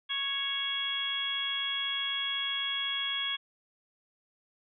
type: harmonic tone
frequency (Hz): 554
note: C#5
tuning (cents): -1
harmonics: 2 / 3 / 4 / 5 / 6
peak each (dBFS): -42 / -39 / -39 / -41 / -31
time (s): 0.09-3.37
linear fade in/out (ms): 20
effects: none